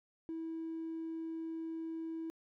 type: tone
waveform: triangle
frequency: 325.5 Hz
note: E4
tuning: 22 cents flat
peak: -35 dBFS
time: 0.29-2.3 s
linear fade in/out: 0 ms
effects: tanh soft clip ceiling -35 dBFS